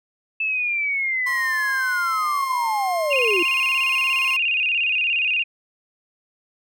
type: linear sweep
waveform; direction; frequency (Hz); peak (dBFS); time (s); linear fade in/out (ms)
sine; down; 2637 to 329.6; -20; 0.4-3.43; 5
type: tone with pitch glide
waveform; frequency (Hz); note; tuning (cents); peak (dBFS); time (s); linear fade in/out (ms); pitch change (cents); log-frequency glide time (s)
30% pulse; 1046.5 to 1059.9; C6 to C6; 0 to +22; -24; 1.26-4.37; 10; +22; 2.14-2.49
type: tone with vibrato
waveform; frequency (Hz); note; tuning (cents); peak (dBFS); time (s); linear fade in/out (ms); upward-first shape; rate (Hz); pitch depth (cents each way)
sine; 2637; E7; 0; -18; 3.1-5.44; 20; square; 17; 88
effects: none